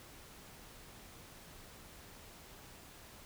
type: silence
effects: pink hiss -55 dBFS RMS until 3.25 s